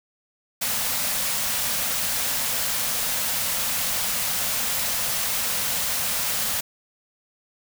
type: band-stop noise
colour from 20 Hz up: white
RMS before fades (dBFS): -25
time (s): 0.61-6.61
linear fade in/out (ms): 10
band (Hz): 270 to 460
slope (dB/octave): 96
effects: none